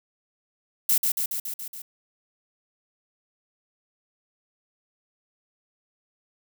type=noise with echo; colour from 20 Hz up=violet; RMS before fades=-20 dBFS; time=0.89-0.98 s; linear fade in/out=5 ms; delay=140 ms; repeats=6; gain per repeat=-3 dB; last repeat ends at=1.82 s; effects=none